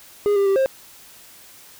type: tone with pitch steps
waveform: triangle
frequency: 411.2 / 397.7 / 390.7 / 532 Hz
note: G#4 / G4 / G4 / C5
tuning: -17 / +25 / -6 / +29 cents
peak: -13 dBFS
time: 0.26-0.66 s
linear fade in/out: 0 ms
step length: 100 ms
effects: white hiss -46 dBFS RMS until 1.79 s